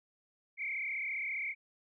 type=tone with frequency modulation; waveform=sine; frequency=2217 Hz; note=C#7; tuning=in tune; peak=-34 dBFS; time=0.57-1.55 s; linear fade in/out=50 ms; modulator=35 Hz; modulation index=3.5; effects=none